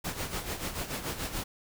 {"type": "noise with tremolo", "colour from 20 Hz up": "pink", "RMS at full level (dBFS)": -33, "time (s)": [0.04, 1.44], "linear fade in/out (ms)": 10, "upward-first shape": "sine", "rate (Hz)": 6.9, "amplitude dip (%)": 65, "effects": []}